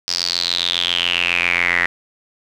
square tone with band-pass filter sweep, 43.65 Hz, F1, in tune, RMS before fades -19 dBFS, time 0.08-1.86 s, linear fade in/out 0 ms, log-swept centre 5100 to 1900 Hz, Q 7.8, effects none

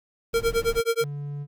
brown noise, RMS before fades -34 dBFS, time 0.33-0.81 s, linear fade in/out 10 ms
square tone with tremolo, 461.2 Hz, A#4, 19 cents flat, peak -19 dBFS, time 0.34-1.04 s, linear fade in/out 0 ms, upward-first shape sine, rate 9.4 Hz, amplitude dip 100%
triangle tone, 144.1 Hz, D3, 33 cents flat, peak -28 dBFS, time 1-1.47 s, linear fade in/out 50 ms
effects none

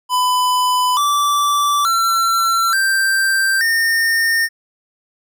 square tone with pitch steps, 1001 / 1163.2 / 1351.7 / 1570.7 / 1825.3 Hz, B5 / D6 / E6 / G6 / A#6, +23 / -17 / +43 / +3 / -37 cents, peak -14 dBFS, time 0.09-4.49 s, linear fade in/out 50 ms, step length 880 ms, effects none

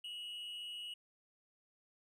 triangle tone with amplitude modulation, 2904 Hz, F#7, 33 cents flat, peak -39 dBFS, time 0.04-0.94 s, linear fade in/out 5 ms, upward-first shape sine, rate 214 Hz, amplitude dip 55%, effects none

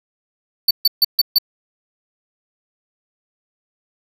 square tone bursts, 4506 Hz, C#8, 28 cents sharp, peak -10 dBFS, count 5, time 0.68-1.385 s, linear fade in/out 5 ms, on 29 ms, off 140 ms, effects none

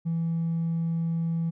sine tone with hard clipping, 165.8 Hz, E3, 10 cents sharp, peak -25 dBFS, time 0.05-1.51 s, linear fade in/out 20 ms, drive 1 dB, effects none

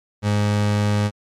30% pulse tone, 103.83 Hz, G#2, in tune, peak -14 dBFS, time 0.22-1.11 s, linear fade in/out 50 ms, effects low-pass 8000 Hz 12 dB/octave + MP3 96 kbps

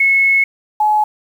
sine tone pair in turn, 2189 / 849.4 Hz, C#7 / G#5, -22 / +39 cents, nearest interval octave + major third, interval 1639 cents, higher first, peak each -9 / -10 dBFS, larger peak first, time 0-0.44 / 0.8-1.04 s, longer first, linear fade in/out 5 ms, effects 7-bit

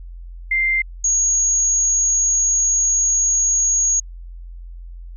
sine tone pair in turn, 2093 / 6632 Hz, C7 / G#8, 0 / -3 cents, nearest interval octave + minor sixth, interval 1997 cents, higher second, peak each -15 / -14 dBFS, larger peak second, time 0.51-0.82 / 1.04-4 s, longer second, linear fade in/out 5 ms, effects added 43 Hz sine -32 dBFS peak until 5.16 s

